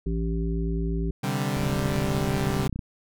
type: harmonic tone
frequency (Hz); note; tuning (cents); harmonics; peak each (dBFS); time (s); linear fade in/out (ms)
55.7; A1; +22; 1 / 3 / 5 / 7; -26 / -29 / -35 / -34; 0.06-1.11; 5
type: chord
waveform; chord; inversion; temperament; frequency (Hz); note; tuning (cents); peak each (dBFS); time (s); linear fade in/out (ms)
sawtooth; C suspended second; none; equal; 130.81 / 146.83 / 196; C3 / D3 / G3; 0 / 0 / 0; -25; 1.23-2.68; 10
type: click train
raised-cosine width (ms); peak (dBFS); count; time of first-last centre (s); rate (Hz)
5; -19; 39; 1.57-2.792; 31.1
effects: none